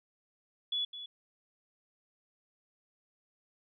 sine tone with echo, 3413 Hz, G#7, 47 cents sharp, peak -30 dBFS, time 0.72-0.85 s, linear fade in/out 5 ms, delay 210 ms, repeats 1, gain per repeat -11 dB, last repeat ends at 1.06 s, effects none

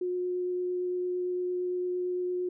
sine tone with vibrato, 360.6 Hz, F#4, 45 cents flat, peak -28 dBFS, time 0.01-2.49 s, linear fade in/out 5 ms, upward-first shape triangle, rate 8.8 Hz, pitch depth 8 cents each way, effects none

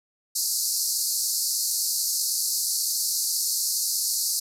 pink band-pass noise, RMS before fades -26 dBFS, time 0.35-4.4 s, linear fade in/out 10 ms, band 4300 to 14000 Hz, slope 96 dB/octave, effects none

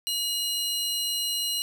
sawtooth tone pair together, 2880 / 4073 Hz, F#7 / C8, -47 / -47 cents, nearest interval tritone, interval 600 cents, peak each -26 dBFS, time 0.07-1.62 s, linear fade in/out 0 ms, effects none

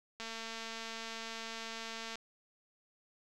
click train, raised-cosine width 0.2 ms, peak -26 dBFS, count 443, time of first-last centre 0.2-2.156 s, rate 226 Hz, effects none

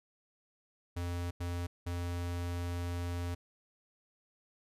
square tone bursts at uneven times, 87.31 Hz, F2, in tune, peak -35 dBFS, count 3, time 0.96-1.31 / 1.4-1.67 / 1.86-3.35 s, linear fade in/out 10 ms, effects resampled to 32000 Hz

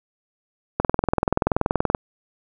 click train, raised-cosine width 1 ms, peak -4 dBFS, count 25, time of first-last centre 0.8-1.948 s, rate 20.9 Hz, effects none

